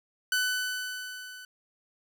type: tone with level ramp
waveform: sawtooth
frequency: 1500 Hz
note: F#6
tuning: 23 cents sharp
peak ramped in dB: -20 to -40 dBFS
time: 0.32-1.45 s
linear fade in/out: 2 ms
effects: none